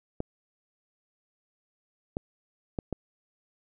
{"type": "clicks", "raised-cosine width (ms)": 2, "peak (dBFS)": -17, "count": 4, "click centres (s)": [0.204, 2.169, 2.788, 2.927], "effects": []}